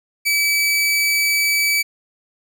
sawtooth tone, 2297 Hz, D7, 39 cents flat, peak -12 dBFS, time 0.25-1.83 s, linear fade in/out 20 ms, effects none

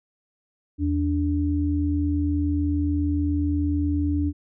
sine tone pair together, 81.69 / 291.1 Hz, E2 / D4, -15 / -15 cents, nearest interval octave + minor seventh, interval 2200 cents, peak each -23 dBFS, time 0.78-4.33 s, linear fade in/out 50 ms, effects none

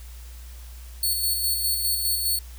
5% pulse tone with tremolo, 4421 Hz, C#8, 5 cents flat, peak -14 dBFS, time 1.03-2.39 s, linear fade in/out 2 ms, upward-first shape square, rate 4.9 Hz, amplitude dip 35%, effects added 60 Hz sine -38 dBFS peak until 2.58 s + white hiss -50 dBFS RMS until 2.58 s

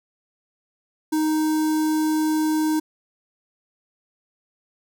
square tone with notch filter, 311.1 Hz, D#4, in tune, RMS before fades -21 dBFS, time 1.12-2.8 s, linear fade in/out 10 ms, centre 2500 Hz, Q 0.62, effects none

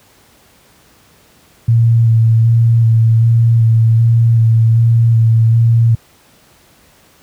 sine tone with vibrato, 114.4 Hz, A#2, 32 cents flat, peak -6 dBFS, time 1.68-5.95 s, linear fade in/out 5 ms, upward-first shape square, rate 1.3 Hz, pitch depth 17 cents each way, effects pink hiss -48 dBFS RMS until 7.22 s + high-pass 60 Hz 12 dB/octave

